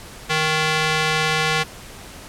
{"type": "tone with band-pass filter", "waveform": "square", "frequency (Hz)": 156.3, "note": "D#3", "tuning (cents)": 8, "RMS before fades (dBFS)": -20, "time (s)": [0.29, 1.64], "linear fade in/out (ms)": 20, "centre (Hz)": 2600, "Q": 0.77, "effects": ["pink hiss -39 dBFS RMS until 2.28 s", "low-pass 12000 Hz 12 dB/octave"]}